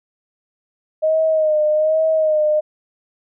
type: tone with vibrato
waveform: sine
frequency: 622.3 Hz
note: D#5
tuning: in tune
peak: -13 dBFS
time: 1.02-2.61 s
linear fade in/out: 20 ms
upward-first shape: sine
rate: 1.2 Hz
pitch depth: 44 cents each way
effects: none